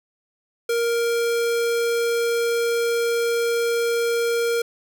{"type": "tone", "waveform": "square", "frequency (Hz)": 467.6, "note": "A#4", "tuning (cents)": 5, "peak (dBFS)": -20, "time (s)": [0.69, 4.62], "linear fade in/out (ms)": 5, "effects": []}